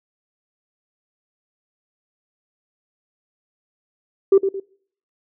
sine tone with echo, 390 Hz, G4, 9 cents flat, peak -7 dBFS, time 4.32-4.38 s, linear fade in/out 5 ms, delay 110 ms, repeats 2, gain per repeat -9 dB, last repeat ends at 4.6 s, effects noise-tail reverb RT60 0.6 s tail -23 dB re dry + tanh soft clip ceiling -5 dBFS

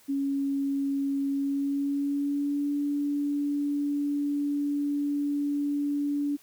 sine tone with pitch glide, 277.2 to 288 Hz, C#4 to D4, 0 to -34 cents, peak -25 dBFS, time 0.08-6.37 s, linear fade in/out 20 ms, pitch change +66 cents, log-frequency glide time 1.3-2.72 s, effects white hiss -58 dBFS RMS until 6.42 s

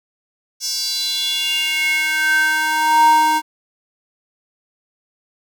square tone with high-pass filter sweep, 311.1 Hz, D#4, in tune, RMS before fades -17 dBFS, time 0.6-3.42 s, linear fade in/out 50 ms, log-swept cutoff 5600 to 710 Hz, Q 5.3, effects none

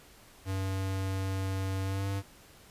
square tone with pitch glide, 95.8 to 98.38 Hz, G2 to G2, -39 to +7 cents, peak -31 dBFS, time 0.45-2.23 s, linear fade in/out 50 ms, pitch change +46 cents, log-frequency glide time 1.83-2.08 s, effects pink hiss -56 dBFS RMS until 2.7 s + resampled to 32000 Hz

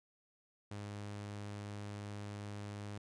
sawtooth tone, 102.7 Hz, G#2, 19 cents flat, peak -39 dBFS, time 0.71-2.98 s, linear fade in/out 5 ms, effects resampled to 22050 Hz

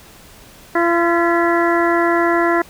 harmonic tone with a mistuned harmonic, 340.9 Hz, F4, 42 cents flat, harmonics 1 / 2 / 3 / 4 / 5 / 6, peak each -16 / -19 / -21 / -22 / -23 / -24 dBFS, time 0.75-2.62 s, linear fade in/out 5 ms, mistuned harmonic 6, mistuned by -69 cents, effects pink hiss -43 dBFS RMS until 2.69 s

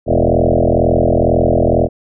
sine tone with frequency modulation, 349.2 Hz, F4, in tune, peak -9 dBFS, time 0.06-1.89 s, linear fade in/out 50 ms, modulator 42.1 Hz, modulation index 7.6, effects none

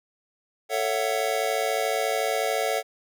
square chord, F# minor seventh, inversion first, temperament just, 444 / 555 / 666 / 740 Hz, A4 / C#5 / E5 / F#5, +16 / +2 / +18 / 0 cents, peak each -30 dBFS, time 0.69-2.83 s, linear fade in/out 50 ms, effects none

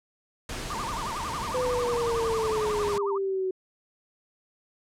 pink noise, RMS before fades -35 dBFS, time 0.49-2.98 s, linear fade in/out 2 ms
sine tone with vibrato, 1046.5 Hz, C6, in tune, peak -31 dBFS, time 0.7-3.18 s, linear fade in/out 5 ms, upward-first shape sine, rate 11 Hz, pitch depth 280 cents each way
sine exponential sweep, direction down, 509 to 372.5 Hz, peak -25 dBFS, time 1.54-3.51 s, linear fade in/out 5 ms
effects low-pass 9000 Hz 12 dB/octave

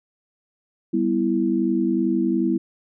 sine chord, E minor, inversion first, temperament equal, 196 / 246.9 / 329.6 Hz, G3 / B3 / E4, 0 / 0 / 0 cents, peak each -24 / -23 / -21 dBFS, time 0.93-2.58 s, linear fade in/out 10 ms, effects none

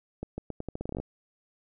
accelerating click train, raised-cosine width 2 ms, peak -21 dBFS, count 14, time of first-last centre 0.23-1 s, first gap 150 ms, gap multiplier 0.82, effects none

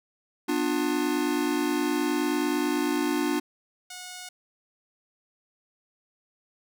square chord, B diminished, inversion none, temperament just, 246.9 / 296.3 / 355.6 Hz, B3 / D4 / F4, 0 / +15 / +31 cents, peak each -32 / -27 / -30 dBFS, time 0.48-3.4 s, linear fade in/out 10 ms
5% pulse tone, 728 Hz, F#5, 28 cents flat, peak -27 dBFS, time 3.9-4.29 s, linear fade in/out 5 ms
effects none

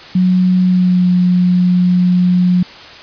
sine tone with pitch glide, 183.1 to 179.75 Hz, F#3 to F#3, -18 to -50 cents, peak -8 dBFS, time 0.15-2.63 s, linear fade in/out 5 ms, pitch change -32 cents, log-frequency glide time 0.63-1.11 s, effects white hiss -34 dBFS RMS until 3.02 s + resampled to 11025 Hz

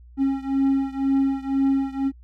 triangle beating tone pair, 271 / 273 Hz, C#4 / C#4, -39 / -26 cents, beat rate 2 Hz, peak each -19 / -21 dBFS, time 0.17-2.12 s, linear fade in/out 50 ms, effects noise-tail reverb RT60 0.1 s tail -26 dB re dry + added 60 Hz sine -44 dBFS peak until 2.23 s

